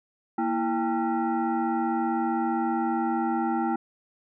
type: tone with frequency modulation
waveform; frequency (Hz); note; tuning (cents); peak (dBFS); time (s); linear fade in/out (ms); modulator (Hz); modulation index
sine; 233.8; A#3; +5; -23; 0.38-3.76; 5; 563; 1.5
effects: none